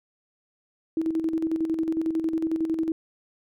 sine tone with tremolo, 323 Hz, E4, 35 cents flat, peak -21 dBFS, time 0.97-2.92 s, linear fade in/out 2 ms, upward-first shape square, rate 11 Hz, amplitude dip 55%, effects none

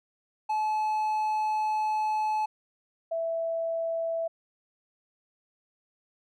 triangle / sine tone pair in turn, 860 / 660.4 Hz, A5 / E5, -40 / +3 cents, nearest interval perfect fourth, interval 457 cents, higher first, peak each -23 / -27 dBFS, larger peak first, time 0.49-2.46 / 3.11-4.28 s, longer first, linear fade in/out 10 ms, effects none

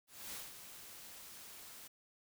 white noise with ADSR envelope, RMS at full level -45 dBFS, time 0.07-1.88 s, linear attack 260 ms, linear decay 180 ms, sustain -8 dB, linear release 10 ms, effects none

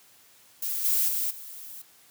violet noise with level steps, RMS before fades -30 / -24 / -28 / -42 dBFS, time 0.62-1.82 s, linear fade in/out 5 ms, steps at 0.84 / 1.08 / 1.3 s, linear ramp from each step 10 ms, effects white hiss -57 dBFS RMS until 2.1 s + high-pass 80 Hz 12 dB/octave

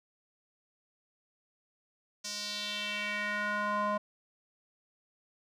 square tone with band-pass filter sweep, 207.7 Hz, G#3, in tune, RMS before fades -34 dBFS, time 2.24-3.98 s, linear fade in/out 10 ms, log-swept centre 5800 to 860 Hz, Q 2.7, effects none

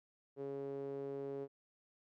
sawtooth tone with band-pass filter, 138.59 Hz, C#3, in tune, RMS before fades -43 dBFS, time 0.36-1.48 s, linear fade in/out 50 ms, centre 420 Hz, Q 4.2, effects none

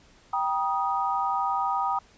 sine chord, Eb major, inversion first, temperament equal with one note detuned, 784 / 955.8 / 1244.5 Hz, G5 / Bb5 / Eb6, 0 / +43 / 0 cents, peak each -28 dBFS, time 0.33-1.99 s, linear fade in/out 5 ms, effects pink hiss -57 dBFS RMS until 2.17 s + resampled to 16000 Hz

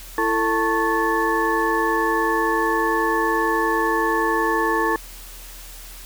sine tone cluster, 334.3 / 445.2 / 889 / 1102 / 1744 Hz, E4 / A4 / A5 / C#6 / A6, +24 / +20 / +18 / -11 / -16 cents, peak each -24 dBFS, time 0.18-4.96 s, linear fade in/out 2 ms, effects added 40 Hz sine -39 dBFS peak until 6.05 s + white hiss -41 dBFS RMS until 6.05 s

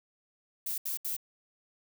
violet noise bursts, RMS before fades -34 dBFS, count 3, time 0.66-1.166 s, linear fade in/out 5 ms, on 120 ms, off 73 ms, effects none

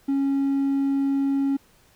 triangle tone, 275.5 Hz, C#4, 11 cents flat, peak -17 dBFS, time 0.08-1.57 s, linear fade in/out 10 ms, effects tanh soft clip ceiling -14 dBFS + pink hiss -58 dBFS RMS until 1.95 s

